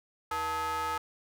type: ring-modulated tone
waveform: square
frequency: 200 Hz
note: G3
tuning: 35 cents sharp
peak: -28 dBFS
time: 0.31-0.98 s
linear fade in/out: 5 ms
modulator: 1080 Hz
effects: none